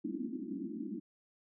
white band-pass noise, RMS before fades -40 dBFS, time 0.04-1 s, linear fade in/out 10 ms, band 190 to 340 Hz, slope 96 dB/octave, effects none

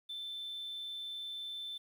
triangle tone, 3537 Hz, A7, 8 cents sharp, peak -37 dBFS, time 0.09-1.78 s, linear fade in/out 10 ms, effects tanh soft clip ceiling -36 dBFS + 11-bit

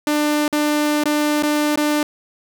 sawtooth tone with dropouts, 298.1 Hz, D4, 26 cents sharp, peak -12 dBFS, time 0.07-2.03 s, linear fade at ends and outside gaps 2 ms, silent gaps 0.48-0.527 / 1.038-1.056 / 1.425-1.433 / 1.759-1.774 s, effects none

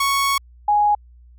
sawtooth / sine tone pair in turn, 1108.7 / 830.6 Hz, C#6 / G#5, 0 / 0 cents, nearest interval perfect fourth, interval 500 cents, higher first, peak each -13 dBFS, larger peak neither, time 0-0.38 / 0.68-0.95 s, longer first, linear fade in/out 5 ms, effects added 60 Hz sine -44 dBFS peak until 1.38 s

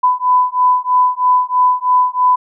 sine beating tone pair, 999 / 1002.1 Hz, B5 / B5, +20 / +25 cents, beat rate 3.1 Hz, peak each -13 dBFS, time 0.03-2.36 s, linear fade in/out 10 ms, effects none

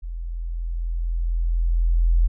sine tone with level ramp, 42.1 Hz, E1, 37 cents sharp, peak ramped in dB -28 to -13 dBFS, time 0.02-2.28 s, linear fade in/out 20 ms, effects none

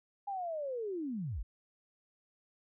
sine linear sweep, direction down, 820 to 34.21 Hz, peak -35 dBFS, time 0.27-1.43 s, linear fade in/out 10 ms, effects none

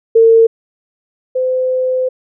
sine tone pair in turn, 453.7 / 512.7 Hz, A#4 / C5, -47 / -35 cents, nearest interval major second, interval 212 cents, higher second, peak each -4 / -12 dBFS, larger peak first, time 0.15-0.47 / 1.35-2.09 s, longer second, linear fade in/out 10 ms, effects none

